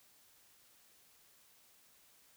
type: silence
effects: white hiss -66 dBFS RMS until 2.36 s